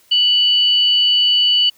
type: tone pair together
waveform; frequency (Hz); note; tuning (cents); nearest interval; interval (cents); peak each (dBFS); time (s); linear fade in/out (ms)
sine; 2960 / 4515; F#7 / C#8; 0 / +31; perfect fifth; 731; -11 / -22; 0.11-1.7; 10
effects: white hiss -53 dBFS RMS until 1.77 s